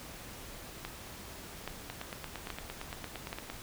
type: two click trains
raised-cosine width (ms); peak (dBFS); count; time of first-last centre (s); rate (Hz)
0.3; -23 / -21; 15 / 4; 1.9-3.5 / 0.85-3.329; 8.75 / 1.21
effects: pink hiss -47 dBFS RMS until 3.62 s